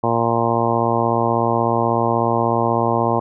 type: harmonic tone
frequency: 116.4 Hz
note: A#2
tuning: 2 cents flat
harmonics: 1 / 2 / 3 / 4 / 5 / 6 / 7 / 8 / 9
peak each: -24 / -24 / -24 / -24 / -24 / -24 / -24 / -24 / -24 dBFS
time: 0.03-3.2 s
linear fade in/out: 10 ms
effects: none